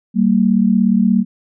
sine tone pair together, 192.8 / 229.8 Hz, G3 / A#3, -28 / -25 cents, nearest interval minor third, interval 303 cents, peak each -13 dBFS, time 0.14-1.25 s, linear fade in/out 50 ms, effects none

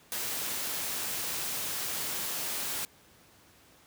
white noise, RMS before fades -34 dBFS, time 0.12-2.85 s, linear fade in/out 0 ms, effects pink hiss -59 dBFS RMS until 3.86 s + high-pass 80 Hz 12 dB/octave

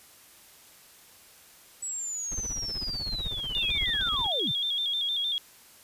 sine linear sweep, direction down, 7890 to 92.5 Hz, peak -31 dBFS, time 1.82-4.52 s, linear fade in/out 10 ms
brown noise with tremolo, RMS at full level -34 dBFS, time 2.31-4.27 s, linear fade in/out 10 ms, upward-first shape sine, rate 16 Hz, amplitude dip 100%
sine tone with vibrato, 3439 Hz, A7, 40 cents flat, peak -26 dBFS, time 3.55-5.38 s, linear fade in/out 0 ms, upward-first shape square, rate 6.5 Hz, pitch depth 67 cents each way
effects white hiss -54 dBFS RMS until 5.83 s + resampled to 32000 Hz

